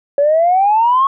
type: exponential sweep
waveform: sine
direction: up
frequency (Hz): 559 to 1108.7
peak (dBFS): -8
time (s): 0.18-1.07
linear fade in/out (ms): 2
effects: tanh soft clip ceiling -4 dBFS